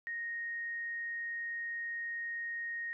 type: tone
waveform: sine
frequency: 1864.7 Hz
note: A#6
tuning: in tune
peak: -36 dBFS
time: 0.07-2.93 s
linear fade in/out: 0 ms
effects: none